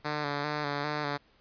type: tone with vibrato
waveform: 5% pulse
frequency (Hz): 146.83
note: D3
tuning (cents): 0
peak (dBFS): -19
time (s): 0.04-1.18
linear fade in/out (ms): 20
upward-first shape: square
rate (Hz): 2.5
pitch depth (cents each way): 34
effects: pink hiss -64 dBFS RMS until 1.4 s + resampled to 11025 Hz